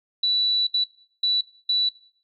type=tone bursts at uneven times; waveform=sine; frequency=3951 Hz; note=B7; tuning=in tune; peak=-18 dBFS; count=4; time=0.23-0.67 / 0.74-0.84 / 1.23-1.41 / 1.69-1.89 s; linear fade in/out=5 ms; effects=noise-tail reverb RT60 0.5 s tail -18 dB re dry